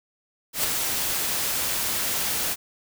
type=noise with ADSR envelope; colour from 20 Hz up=white; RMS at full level=-22 dBFS; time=0.53-2.56 s; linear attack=110 ms; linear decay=9 ms; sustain=-4 dB; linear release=40 ms; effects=none